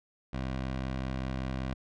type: tone with vibrato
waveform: 15% pulse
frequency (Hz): 65.2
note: C2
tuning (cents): -5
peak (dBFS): -26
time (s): 0.33-1.74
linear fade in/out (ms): 5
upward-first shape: triangle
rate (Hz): 19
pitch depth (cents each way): 13
effects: low-pass 4000 Hz 12 dB/octave